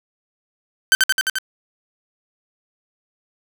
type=tone with echo; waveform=sawtooth; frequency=1544 Hz; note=G6; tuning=27 cents flat; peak=-6 dBFS; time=0.92-0.95 s; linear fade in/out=0 ms; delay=87 ms; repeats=5; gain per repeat=-2 dB; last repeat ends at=1.385 s; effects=none